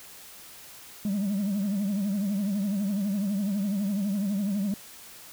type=tone with vibrato; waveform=sine; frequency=200.3 Hz; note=G3; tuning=38 cents sharp; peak=-22 dBFS; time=1.05-4.74 s; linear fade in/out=2 ms; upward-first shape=triangle; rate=12 Hz; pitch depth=120 cents each way; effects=tanh soft clip ceiling -24 dBFS + white hiss -47 dBFS RMS until 5.32 s